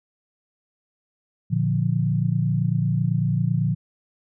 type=chord; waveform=sine; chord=Bb major; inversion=none; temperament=equal; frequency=116.54 / 146.83 / 174.61 Hz; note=Bb2 / D3 / F3; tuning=0 / 0 / 0 cents; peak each=-23 / -23 / -24 dBFS; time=1.5-3.75 s; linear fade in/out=20 ms; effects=none